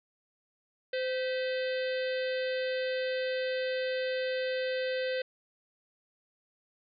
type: harmonic tone with a mistuned harmonic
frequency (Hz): 515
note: C5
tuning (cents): -28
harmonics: 1 / 3 / 4 / 5 / 6 / 7 / 8 / 9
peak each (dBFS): -30 / -40 / -42 / -44 / -46 / -47 / -48 / -49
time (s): 0.93-5.22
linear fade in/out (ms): 5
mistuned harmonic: 4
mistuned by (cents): -84
effects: none